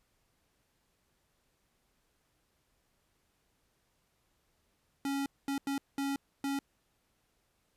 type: tone bursts at uneven times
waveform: square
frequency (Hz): 277.2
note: C#4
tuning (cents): 0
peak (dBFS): -32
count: 5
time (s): 5.05-5.26 / 5.48-5.58 / 5.67-5.78 / 5.98-6.16 / 6.44-6.59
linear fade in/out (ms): 2
effects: pink hiss -75 dBFS RMS until 7.76 s + resampled to 32000 Hz